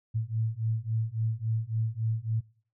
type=beating tone pair; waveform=sine; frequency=110 / 113.6 Hz; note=A2 / A#2; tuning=0 / -44 cents; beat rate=3.6 Hz; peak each=-30 dBFS; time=0.14-2.41 s; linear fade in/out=20 ms; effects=noise-tail reverb RT60 0.5 s tail -24 dB re dry